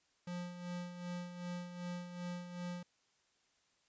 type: tone with tremolo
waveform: square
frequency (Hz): 176.7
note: F3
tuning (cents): +21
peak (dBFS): -40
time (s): 0.27-2.83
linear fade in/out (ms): 5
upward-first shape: sine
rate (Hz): 2.6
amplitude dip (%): 60
effects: white hiss -75 dBFS RMS until 3.88 s + resampled to 16000 Hz